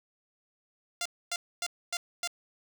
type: tone bursts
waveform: 5% pulse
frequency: 695 Hz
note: F5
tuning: 9 cents flat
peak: -19 dBFS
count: 5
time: 1.01-2.275 s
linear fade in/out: 2 ms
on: 45 ms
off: 260 ms
effects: none